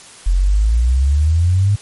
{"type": "exponential sweep", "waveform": "sine", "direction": "up", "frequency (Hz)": [42.72, 104.3], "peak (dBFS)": -10, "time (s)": [0.26, 1.76], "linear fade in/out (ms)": 10, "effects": ["white hiss -39 dBFS RMS until 1.81 s", "MP3 48 kbps"]}